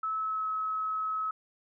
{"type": "tone with pitch glide", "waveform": "sine", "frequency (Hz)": [1300, 1285.8], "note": ["E6", "E6"], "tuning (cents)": [-24, -43], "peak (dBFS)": -29, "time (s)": [0.03, 1.31], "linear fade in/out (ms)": 5, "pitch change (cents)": -19, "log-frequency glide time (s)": [0.16, 0.49], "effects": []}